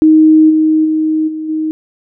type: tone with level steps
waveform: sine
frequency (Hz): 313.1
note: D#4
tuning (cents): +11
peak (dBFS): -3 / -7 / -10 / -18 / -13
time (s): 0.02-1.71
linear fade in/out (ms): 0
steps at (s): 0.49 / 0.84 / 1.27 / 1.48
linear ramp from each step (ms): 20
effects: none